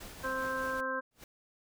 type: noise with tremolo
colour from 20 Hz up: pink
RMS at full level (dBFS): -46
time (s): 0-0.81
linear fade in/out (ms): 10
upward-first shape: triangle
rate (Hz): 5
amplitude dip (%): 35
type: harmonic tone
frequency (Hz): 261.9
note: C4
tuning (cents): +2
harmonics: 1 / 2 / 4 / 5 / 6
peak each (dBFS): -43 / -37 / -37 / -43 / -36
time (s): 0.23-1.01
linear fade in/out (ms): 20
type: noise with exponential growth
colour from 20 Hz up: pink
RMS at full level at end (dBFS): -46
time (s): 1.11-1.24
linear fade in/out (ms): 2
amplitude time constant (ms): 28
effects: none